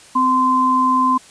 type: tone pair together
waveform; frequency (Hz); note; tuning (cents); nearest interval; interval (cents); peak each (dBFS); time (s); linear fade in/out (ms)
sine; 257.6 / 1034; C4 / C6; -27 / -21; 2 octaves; 2406; -19 / -13; 0.15-1.18; 10
effects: white hiss -44 dBFS RMS until 1.3 s + resampled to 22050 Hz